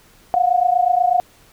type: tone pair together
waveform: sine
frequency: 705 / 733.2 Hz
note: F5 / F#5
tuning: +16 / -16 cents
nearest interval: minor second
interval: 68 cents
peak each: -16 dBFS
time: 0.34-1.2 s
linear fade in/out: 0 ms
effects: pink hiss -51 dBFS RMS until 1.52 s